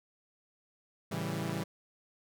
sawtooth chord, A dominant seventh, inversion none, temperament equal with one note detuned, 110.32 / 138.59 / 164.81 / 196 Hz, A2 / C#3 / E3 / G3, +5 / 0 / 0 / 0 cents, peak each -37 / -36 / -33 / -35 dBFS, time 1.11-1.64 s, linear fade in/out 10 ms, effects none

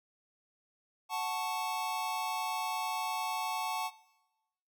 square chord, F# minor, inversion none, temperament equal, 740 / 880 / 1108.7 Hz, F#5 / A5 / C#6, 0 / 0 / 0 cents, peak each -39 / -36 / -39 dBFS, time 1.09-3.91 s, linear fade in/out 50 ms, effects noise-tail reverb RT60 1.0 s tail -19 dB re dry

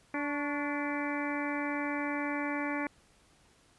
harmonic tone with a mistuned harmonic, 290.4 Hz, D4, 19 cents flat, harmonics 1 / 2 / 3 / 4 / 5 / 6 / 7 / 8, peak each -34 / -40 / -40 / -42 / -43 / -41 / -41 / -42 dBFS, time 0.14-2.87 s, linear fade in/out 2 ms, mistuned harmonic 4, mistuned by -61 cents, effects pink hiss -64 dBFS RMS until 3.78 s + resampled to 24000 Hz

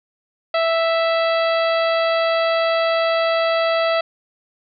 harmonic tone, 659.3 Hz, E5, in tune, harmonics 1 / 2 / 3 / 4 / 5 / 6 / 7, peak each -17 / -23 / -27 / -29 / -31 / -33 / -34 dBFS, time 0.54-4.01 s, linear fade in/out 5 ms, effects none

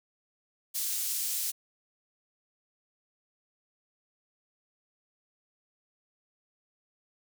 pink high-pass noise, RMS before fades -32 dBFS, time 0.74-1.52 s, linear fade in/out 20 ms, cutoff 6800 Hz, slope 12 dB/octave, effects none

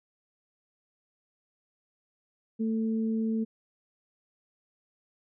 sine tone pair together, 222.9 / 443.1 Hz, A3 / A4, +23 / +12 cents, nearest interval octave, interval 1189 cents, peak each -26 / -37 dBFS, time 2.59-3.45 s, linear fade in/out 20 ms, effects none

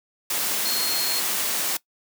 sine tone in noise, 4265 Hz, C8, 32 cents sharp, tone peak -26 dBFS, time 0.65-1.2 s, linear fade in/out 5 ms, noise white, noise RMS -25 dBFS, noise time 0.3-1.77 s, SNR -4 dB, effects noise-tail reverb RT60 0.1 s tail -20 dB re dry + high-pass 200 Hz 12 dB/octave

